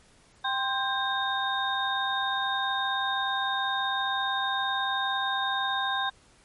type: tone cluster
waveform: sine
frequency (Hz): 786 / 1044 / 1591 / 3695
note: G5 / C6 / G6 / A#7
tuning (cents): +4 / -4 / +25 / -16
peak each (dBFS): -31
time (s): 0.44-6.1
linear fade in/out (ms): 10
effects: pink hiss -59 dBFS RMS until 6.44 s + MP3 48 kbps